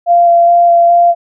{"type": "tone with vibrato", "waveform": "sine", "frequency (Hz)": 689, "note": "F5", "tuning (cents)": -24, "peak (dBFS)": -4, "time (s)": [0.06, 1.15], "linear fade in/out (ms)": 50, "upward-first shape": "square", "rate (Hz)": 2.4, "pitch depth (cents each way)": 9, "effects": []}